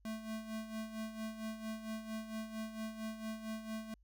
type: tone with tremolo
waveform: square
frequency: 220 Hz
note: A3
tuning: in tune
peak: -39 dBFS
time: 0.05-3.94 s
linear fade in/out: 2 ms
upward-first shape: sine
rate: 4.4 Hz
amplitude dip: 65%
effects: added 50 Hz sine -64 dBFS peak until 4.03 s

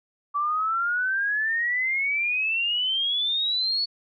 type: exponential sweep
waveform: sine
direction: up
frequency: 1148 to 4458 Hz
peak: -22 dBFS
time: 0.34-3.86 s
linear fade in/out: 20 ms
effects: none

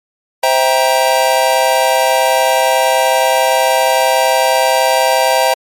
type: chord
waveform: square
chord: C dominant seventh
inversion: none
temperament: just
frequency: 523.3 / 654.1 / 784.9 / 941.9 Hz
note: C5 / E5 / G5 / Bb5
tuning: 0 / -14 / +2 / +18 cents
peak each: -16 dBFS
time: 0.43-5.54 s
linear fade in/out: 5 ms
effects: MP3 64 kbps

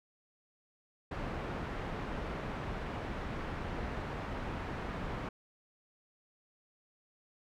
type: low-pass noise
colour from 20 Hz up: pink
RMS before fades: -39 dBFS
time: 1.11-5.29 s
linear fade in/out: 5 ms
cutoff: 1800 Hz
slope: 12 dB/octave
effects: none

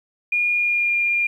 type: tone with pitch glide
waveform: sine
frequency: 2430 to 2405 Hz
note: D#7 to D7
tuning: -42 to +41 cents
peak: -17 dBFS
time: 0.32-1.27 s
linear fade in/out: 5 ms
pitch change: -17 cents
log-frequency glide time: 0.54-0.95 s
effects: 9-bit

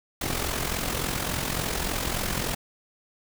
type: noise with amplitude modulation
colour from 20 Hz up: pink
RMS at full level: -26 dBFS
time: 0.21-2.55 s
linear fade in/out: 5 ms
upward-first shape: sine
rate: 43.5 Hz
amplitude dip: 60%
effects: none

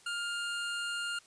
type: tone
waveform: 25% pulse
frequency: 1407 Hz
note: F6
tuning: 12 cents sharp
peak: -30 dBFS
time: 0.06-1.19 s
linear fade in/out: 5 ms
effects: white hiss -60 dBFS RMS until 1.26 s + resampled to 22050 Hz

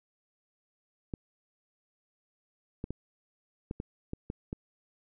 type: clicks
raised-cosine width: 3 ms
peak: -22 dBFS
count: 8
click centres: 1.138 / 2.841 / 2.906 / 3.711 / 3.801 / 4.134 / 4.301 / 4.529 s
effects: none

